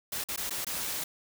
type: noise with dropouts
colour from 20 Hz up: white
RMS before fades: -34 dBFS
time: 0.12-1.04 s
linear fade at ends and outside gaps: 5 ms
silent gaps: 0.24-0.286 / 0.362-0.375 / 0.496-0.506 / 0.647-0.667 s
effects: none